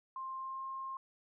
sine tone with pitch glide, 1055 to 1064.8 Hz, C6 to C6, +14 to +30 cents, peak -39 dBFS, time 0.16-0.97 s, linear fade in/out 2 ms, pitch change +16 cents, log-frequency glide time 0.38-0.64 s, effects none

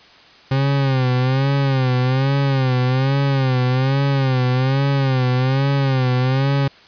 40% pulse tone with vibrato, 132.6 Hz, C3, 23 cents sharp, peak -14 dBFS, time 0.51-6.68 s, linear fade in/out 5 ms, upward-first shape sine, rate 1.2 Hz, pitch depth 91 cents each way, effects white hiss -46 dBFS RMS until 6.87 s + resampled to 11025 Hz

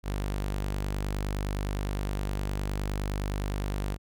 sawtooth tone, 49.71 Hz, G1, 25 cents sharp, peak -25 dBFS, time 0.03-3.98 s, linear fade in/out 50 ms, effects none

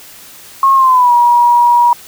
sine tone with pitch glide, 1082 to 958.4 Hz, C#6 to A#5, -42 to +48 cents, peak -5 dBFS, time 0.63-1.93 s, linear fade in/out 2 ms, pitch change -210 cents, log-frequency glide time 0.75-1.13 s, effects white hiss -36 dBFS RMS until 2.07 s

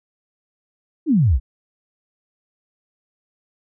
sine exponential sweep, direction down, 350.3 to 51.91 Hz, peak -12 dBFS, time 1.06-1.4 s, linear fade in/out 50 ms, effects none

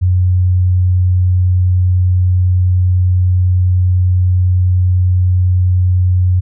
sine tone, 91 Hz, F#2, 28 cents flat, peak -8 dBFS, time 0.01-6.41 s, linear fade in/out 20 ms, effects none

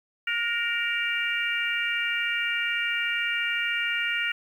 harmonic tone with a mistuned harmonic, 466.2 Hz, A#4, in tune, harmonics 3 / 4 / 5 / 6, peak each -30 / -30 / -30 / -30 dBFS, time 0.27-4.32 s, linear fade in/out 5 ms, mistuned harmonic 3, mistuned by +37 cents, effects 9-bit

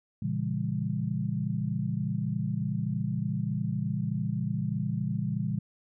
sine chord, A# diminished seventh, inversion none, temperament just, 116.54 / 139.85 / 167.82 / 201.4 Hz, A#2 / C#3 / E3 / G3, 0 / +16 / +31 / +47 cents, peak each -33 dBFS, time 0.22-5.59 s, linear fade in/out 5 ms, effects none

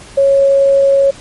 sine tone, 551 Hz, C#5, 11 cents flat, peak -6 dBFS, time 0.17-1.11 s, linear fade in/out 10 ms, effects pink hiss -36 dBFS RMS until 1.2 s + MP3 48 kbps

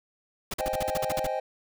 pink noise bursts, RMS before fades -32 dBFS, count 11, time 0.51-1.269 s, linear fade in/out 5 ms, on 29 ms, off 44 ms
triangle chord, Ab major seventh, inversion first, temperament equal, 523.3 / 622.3 / 784 / 830.6 Hz, C5 / Eb5 / G5 / Ab5, 0 / 0 / 0 / 0 cents, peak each -30 / -30 / -31 / -35 dBFS, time 0.59-1.4 s, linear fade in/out 5 ms
effects none

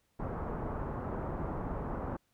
pink low-pass noise, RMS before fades -37 dBFS, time 0.19-2.17 s, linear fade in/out 10 ms, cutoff 1200 Hz, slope 24 dB/octave, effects pink hiss -75 dBFS RMS until 2.33 s

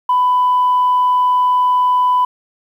sine tone, 997 Hz, B5, 16 cents sharp, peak -9 dBFS, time 0.09-2.25 s, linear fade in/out 5 ms, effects tanh soft clip ceiling -7 dBFS + 8-bit

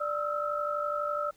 sine tone cluster, 590 / 1291 / 1343 Hz, D5 / E6 / E6, +8 / -37 / +32 cents, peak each -32 / -33 / -34 dBFS, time 0-1.31 s, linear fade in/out 10 ms, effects pink hiss -63 dBFS RMS until 1.36 s

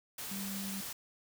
sine tone in noise, 196 Hz, G3, in tune, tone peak -39 dBFS, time 0.31-0.81 s, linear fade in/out 5 ms, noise white, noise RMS -42 dBFS, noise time 0.18-0.93 s, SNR 0 dB, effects none

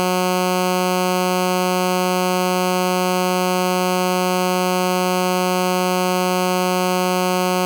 10% pulse tone, 182.4 Hz, F#3, 24 cents flat, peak -8 dBFS, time 0-7.65 s, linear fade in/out 0 ms, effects none

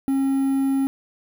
triangle tone with quantisation, 271.1 Hz, C#4, 38 cents flat, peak -16 dBFS, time 0.08-0.87 s, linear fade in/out 0 ms, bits 7, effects none

